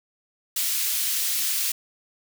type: high-pass noise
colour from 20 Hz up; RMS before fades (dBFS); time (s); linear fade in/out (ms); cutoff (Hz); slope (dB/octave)
white; -25; 0.56-1.72; 5; 2500; 12
effects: none